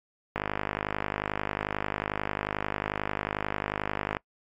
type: click train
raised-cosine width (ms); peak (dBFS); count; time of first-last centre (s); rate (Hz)
0.5; -13; 196; 0.36-4.169; 51.2
effects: noise-tail reverb RT60 0.1 s tail -25 dB re dry + AAC 64 kbps